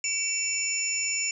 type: tone cluster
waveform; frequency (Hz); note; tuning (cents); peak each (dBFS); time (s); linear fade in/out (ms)
sine; 2278 / 2706 / 5380 / 6990; C#7 / E7 / E8 / A8; +47 / +45 / +34 / -12; -34 / -32 / -34 / -28; 0.04-1.31; 2
effects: none